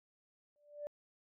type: tone with exponential growth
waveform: sine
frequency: 587.3 Hz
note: D5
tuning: in tune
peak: -36 dBFS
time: 0.56-0.87 s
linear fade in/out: 0 ms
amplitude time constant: 67 ms
effects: tanh soft clip ceiling -32 dBFS